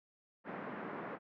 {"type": "band-pass noise", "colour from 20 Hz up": "pink", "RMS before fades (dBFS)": -44, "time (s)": [0.44, 1.19], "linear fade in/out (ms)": 50, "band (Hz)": [180, 1800], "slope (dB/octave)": 24, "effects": []}